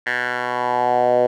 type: tone with band-pass filter sweep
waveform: 10% pulse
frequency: 123.47 Hz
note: B2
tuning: in tune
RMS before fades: -19 dBFS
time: 0.06-1.27 s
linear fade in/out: 10 ms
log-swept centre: 1800 to 550 Hz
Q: 4
effects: none